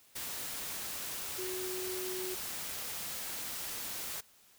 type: tone in noise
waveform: sine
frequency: 370 Hz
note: F#4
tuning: in tune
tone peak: -38 dBFS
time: 1.38-2.35 s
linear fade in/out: 10 ms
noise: white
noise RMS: -40 dBFS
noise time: 0.15-4.21 s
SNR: -1 dB
effects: white hiss -63 dBFS RMS until 4.58 s